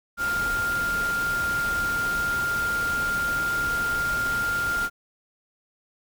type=tone in noise; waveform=sine; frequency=1400 Hz; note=F6; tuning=4 cents sharp; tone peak=-23 dBFS; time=0.17-4.9 s; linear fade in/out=50 ms; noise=pink; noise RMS=-34 dBFS; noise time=0.17-4.9 s; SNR=+8 dB; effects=none